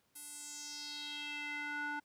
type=tone with band-pass filter sweep; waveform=square; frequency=293.7 Hz; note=D4; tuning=in tune; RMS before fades=-43 dBFS; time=0.15-2 s; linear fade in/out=10 ms; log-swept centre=11000 to 1200 Hz; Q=3.3; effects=pink hiss -75 dBFS RMS until 2.04 s + high-pass 100 Hz 12 dB/octave